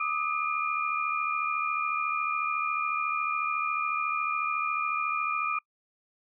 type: tone cluster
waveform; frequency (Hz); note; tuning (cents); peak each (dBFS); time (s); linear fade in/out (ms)
sine; 1198 / 1272 / 2411; D6 / D#6 / D7; +34 / +38 / +45; -31; 0-5.59; 5
effects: noise-tail reverb RT60 0.1 s tail -26 dB re dry